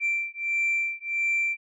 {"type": "beating tone pair", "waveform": "sine", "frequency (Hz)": [2349, 2350.5], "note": ["D7", "D7"], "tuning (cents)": [0, 1], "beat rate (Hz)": 1.5, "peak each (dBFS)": -26, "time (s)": [0, 1.57], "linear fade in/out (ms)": 50, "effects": ["tanh soft clip ceiling -19 dBFS"]}